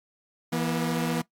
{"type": "tone pair together", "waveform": "sawtooth", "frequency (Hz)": [165.17, 240.5], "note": ["E3", "B3"], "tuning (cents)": [4, -46], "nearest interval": "perfect fifth", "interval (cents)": 650, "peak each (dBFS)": -24, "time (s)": [0.52, 1.22], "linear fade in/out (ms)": 10, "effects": ["noise-tail reverb RT60 0.1 s tail -19 dB re dry", "AAC 64 kbps"]}